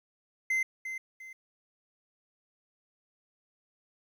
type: tone with echo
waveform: triangle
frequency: 2070 Hz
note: C7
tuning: 19 cents flat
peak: -24 dBFS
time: 0.5-0.63 s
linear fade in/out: 5 ms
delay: 350 ms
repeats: 2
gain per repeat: -9 dB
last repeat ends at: 1.33 s
effects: 11-bit